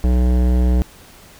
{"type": "tone with hard clipping", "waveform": "sine", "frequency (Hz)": 61.7, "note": "B1", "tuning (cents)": -1, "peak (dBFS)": -14, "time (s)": [0.04, 0.82], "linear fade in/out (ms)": 0, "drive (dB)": 16, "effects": ["pink hiss -44 dBFS RMS until 1.39 s"]}